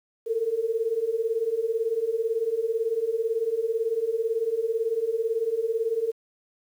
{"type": "beating tone pair", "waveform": "sine", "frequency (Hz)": [440, 458], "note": ["A4", "A#4"], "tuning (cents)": [0, -31], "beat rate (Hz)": 18, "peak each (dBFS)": [-28, -25], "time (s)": [0.26, 6.12], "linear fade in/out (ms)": 20, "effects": ["9-bit"]}